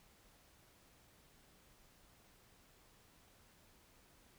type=silence; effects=pink hiss -67 dBFS RMS until 4.38 s